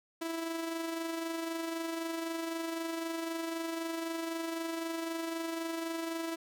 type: tone with amplitude modulation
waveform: sawtooth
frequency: 329.6 Hz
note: E4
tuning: in tune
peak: -29 dBFS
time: 0.21-6.36 s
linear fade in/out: 10 ms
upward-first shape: sine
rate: 23.9 Hz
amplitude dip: 40%
effects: none